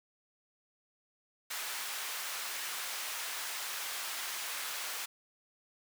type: high-pass noise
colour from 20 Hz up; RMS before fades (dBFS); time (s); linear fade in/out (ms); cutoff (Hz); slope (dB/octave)
pink; -39; 1.5-5.06; 10; 1200; 12
effects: none